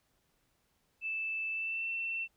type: tone with pitch glide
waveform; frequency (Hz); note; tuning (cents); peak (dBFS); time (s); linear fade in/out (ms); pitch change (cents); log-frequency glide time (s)
sine; 2637 to 2691; E7 to E7; 0 to +35; -33; 1.01-2.28; 50; +35; 1.51-1.9
effects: pink hiss -75 dBFS RMS until 2.36 s